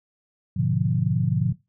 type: chord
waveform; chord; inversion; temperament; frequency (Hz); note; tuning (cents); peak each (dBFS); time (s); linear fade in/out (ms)
sine; G# diminished seventh; none; equal; 103.83 / 123.47 / 146.83 / 174.61; G#2 / B2 / D3 / F3; 0 / 0 / 0 / 0; -27 / -25 / -24 / -25; 0.56-1.53; 10
effects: noise-tail reverb RT60 0.2 s tail -17 dB re dry

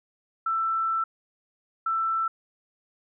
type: tone pair in turn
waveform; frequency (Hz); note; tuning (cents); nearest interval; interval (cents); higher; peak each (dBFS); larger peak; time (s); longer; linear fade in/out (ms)
sine; 1331 / 1331; E6 / E6; +16 / +16; unison; 0; neither; -23; neither; 0.46-1.04 / 1.86-2.28; first; 5
effects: none

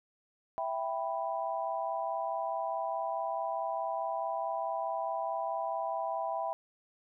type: chord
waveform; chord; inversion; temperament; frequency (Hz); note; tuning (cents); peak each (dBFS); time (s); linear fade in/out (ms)
sine; E minor; none; equal; 659.3 / 784 / 987.8; E5 / G5 / B5; 0 / 0 / 0; -35 / -36 / -37; 0.58-6.53; 0
effects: none

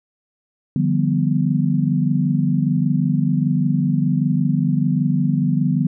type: chord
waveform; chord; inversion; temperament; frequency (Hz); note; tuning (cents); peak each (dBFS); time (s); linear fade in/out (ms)
sine; G dominant seventh; second; equal with one note detuned; 149.49 / 174.61 / 196 / 246.9; D3 / F3 / G3 / B3; +31 / 0 / 0 / 0; -19 / -21 / -23 / -21; 0.76-5.87; 2
effects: none

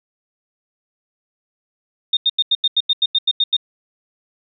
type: tone bursts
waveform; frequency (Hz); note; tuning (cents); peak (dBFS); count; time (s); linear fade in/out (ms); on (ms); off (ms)
sine; 3666; A#7; -30; -12; 12; 2.13-3.567; 5; 40; 87
effects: none

